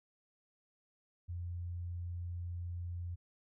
sine tone, 87.31 Hz, F2, in tune, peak -38 dBFS, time 1.28-3.16 s, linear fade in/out 20 ms, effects none

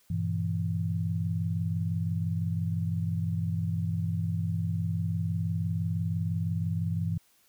sine chord, E diminished, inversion first, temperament just, 98.89 / 118.67 / 164.81 Hz, G2 / Bb2 / E3, +16 / +31 / 0 cents, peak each -30 / -36 / -30 dBFS, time 0.1-7.18 s, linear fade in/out 5 ms, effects white hiss -65 dBFS RMS until 7.48 s

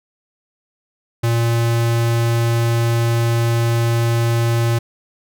square tone, 116.6 Hz, A#2, 1 cent sharp, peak -15 dBFS, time 1.23-4.79 s, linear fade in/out 10 ms, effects none

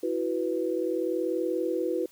sine chord, E suspended second, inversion none, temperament equal, 329.6 / 370 / 493.9 Hz, E4 / F#4 / B4, 0 / 0 / 0 cents, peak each -30 dBFS, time 0.03-2.06 s, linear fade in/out 5 ms, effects white hiss -58 dBFS RMS until 2.11 s

